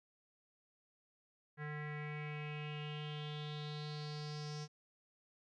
square tone with low-pass filter sweep, 149.8 Hz, D3, 35 cents sharp, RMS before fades -44 dBFS, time 1.57-4.68 s, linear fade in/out 50 ms, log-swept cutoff 1800 to 5600 Hz, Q 5.8, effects none

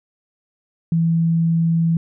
sine tone, 165.5 Hz, E3, 7 cents sharp, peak -14 dBFS, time 0.92-1.97 s, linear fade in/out 2 ms, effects none

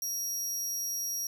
sawtooth tone, 5670 Hz, F8, 25 cents sharp, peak -29 dBFS, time 0.02-1.27 s, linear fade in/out 2 ms, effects none

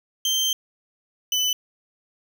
30% pulse tone pair in turn, 3136 / 3004 Hz, G7 / F#7, 0 / +26 cents, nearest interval minor second, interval 74 cents, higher first, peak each -17 dBFS, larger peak neither, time 0.25-0.53 / 1.32-1.53 s, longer first, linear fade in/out 2 ms, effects none

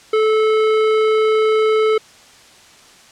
triangle tone with hard clipping, 435.3 Hz, A4, 19 cents flat, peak -14 dBFS, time 0.13-1.98 s, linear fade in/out 5 ms, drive 17 dB, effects white hiss -45 dBFS RMS until 3.11 s + low-pass 7000 Hz 12 dB/octave

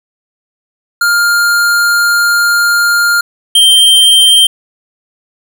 square tone pair in turn, 1405 / 3148 Hz, F6 / G7, +10 / +7 cents, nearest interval octave + major second, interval 1397 cents, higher second, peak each -8 / -4 dBFS, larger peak second, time 1.01-3.21 / 3.55-4.47 s, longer first, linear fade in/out 5 ms, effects none

